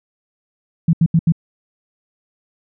sine tone bursts, 164.81 Hz, E3, in tune, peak -9 dBFS, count 4, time 0.88-1.322 s, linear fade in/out 5 ms, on 52 ms, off 78 ms, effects none

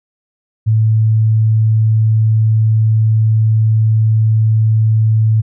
sine tone, 110 Hz, A2, in tune, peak -8 dBFS, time 0.66-5.42 s, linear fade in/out 20 ms, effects none

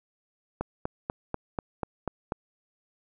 click train, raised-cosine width 1 ms, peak -15 dBFS, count 8, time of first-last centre 0.61-2.321 s, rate 4.09 Hz, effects none

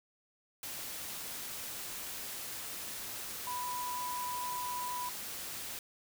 sine tone in noise, 987.8 Hz, B5, in tune, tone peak -36 dBFS, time 3.47-5.09 s, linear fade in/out 2 ms, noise white, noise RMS -42 dBFS, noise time 0.63-5.79 s, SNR +3 dB, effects none

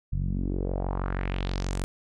sawtooth tone with low-pass filter sweep, 46.25 Hz, F#1, in tune, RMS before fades -29 dBFS, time 0.12-1.84 s, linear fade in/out 0 ms, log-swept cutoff 120 to 10000 Hz, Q 2.6, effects none

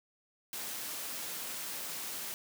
white high-pass noise, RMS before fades -40 dBFS, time 0.53-2.34 s, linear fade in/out 0 ms, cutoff 150 Hz, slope 12 dB/octave, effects none

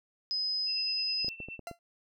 sine tone, 5040 Hz, D#8, 21 cents sharp, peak -29 dBFS, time 0.31-1.29 s, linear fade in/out 0 ms
sine tone with tremolo, 2686 Hz, E7, 32 cents sharp, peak -38 dBFS, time 0.66-1.6 s, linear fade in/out 50 ms, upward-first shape sine, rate 9.5 Hz, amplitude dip 75%
clicks, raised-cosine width 2 ms, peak -30 dBFS, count 6, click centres 1.246 / 1.283 / 1.403 / 1.486 / 1.593 / 1.713 s
40% pulse tone with exponential decay, 686 Hz, F5, 31 cents flat, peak -33 dBFS, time 1.67-1.79 s, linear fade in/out 1 ms, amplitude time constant 24 ms
effects none

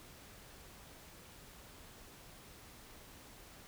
silence, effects pink hiss -56 dBFS RMS until 3.67 s

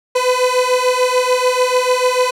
30% pulse beating tone pair, 499.8 / 506.6 Hz, B4 / B4, +21 / +44 cents, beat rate 6.8 Hz, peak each -13 dBFS, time 0.15-2.31 s, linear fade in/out 10 ms, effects low-pass 10000 Hz 12 dB/octave

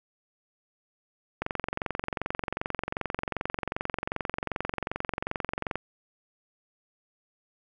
click train, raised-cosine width 0.5 ms, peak -14 dBFS, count 99, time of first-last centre 1.42-5.756 s, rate 22.6 Hz, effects none

